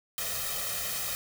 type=noise with comb filter; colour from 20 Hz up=white; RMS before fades=-33 dBFS; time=0.18-1.15 s; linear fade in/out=0 ms; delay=1.6 ms; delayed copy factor=+0.9; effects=none